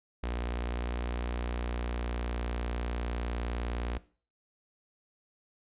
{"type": "tone with notch filter", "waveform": "sawtooth", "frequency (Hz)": 59.8, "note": "A#1", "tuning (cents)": 45, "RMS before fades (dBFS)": -34, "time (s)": [0.23, 3.98], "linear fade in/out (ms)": 5, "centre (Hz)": 130, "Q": 1.1, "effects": ["noise-tail reverb RT60 0.4 s tail -18 dB re dry", "resampled to 8000 Hz"]}